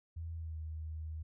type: tone with pitch glide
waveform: sine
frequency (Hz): 82.4 to 78.82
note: E2 to D#2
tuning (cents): 0 to +23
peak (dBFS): -39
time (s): 0.16-1.23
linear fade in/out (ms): 10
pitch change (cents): -77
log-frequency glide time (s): 0.35-0.57
effects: none